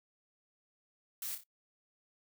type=noise with echo; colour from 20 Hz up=blue; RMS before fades=-40 dBFS; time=1.22-1.35 s; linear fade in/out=2 ms; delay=29 ms; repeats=3; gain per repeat=-7 dB; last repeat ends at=1.437 s; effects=noise-tail reverb RT60 0.1 s tail -21 dB re dry